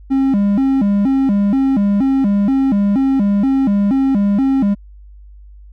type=tone with vibrato; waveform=triangle; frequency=233 Hz; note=A#3; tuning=1 cent flat; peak=-9 dBFS; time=0.1-4.75 s; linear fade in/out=20 ms; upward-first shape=square; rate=2.1 Hz; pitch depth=250 cents each way; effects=added 50 Hz sine -36 dBFS peak until 5.72 s